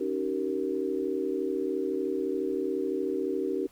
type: chord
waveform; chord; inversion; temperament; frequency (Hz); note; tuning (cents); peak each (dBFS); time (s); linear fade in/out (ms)
sine; Eb dominant seventh; third; equal with one note detuned; 277.2 / 311.1 / 383 / 466.2; Db4 / Eb4 / G4 / Bb4; 0 / 0 / -40 / 0; -34 / -34 / -30 / -34; 0-3.67; 10
effects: pink hiss -60 dBFS RMS until 3.71 s